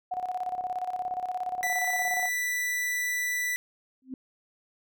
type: tone with tremolo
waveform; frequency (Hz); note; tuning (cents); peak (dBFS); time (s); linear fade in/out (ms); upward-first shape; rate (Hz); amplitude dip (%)
sine; 732; F#5; -19; -27; 0.11-2.29; 10; square; 17; 65
type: tone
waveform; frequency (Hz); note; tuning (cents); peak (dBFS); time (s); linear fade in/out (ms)
45% pulse; 1975.5; B6; 0; -27; 1.63-3.56; 0
type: tone with exponential growth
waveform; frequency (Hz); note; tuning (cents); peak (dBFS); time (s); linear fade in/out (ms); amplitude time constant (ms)
sine; 260.1; C4; -10; -30; 4.02-4.14; 2; 26
effects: none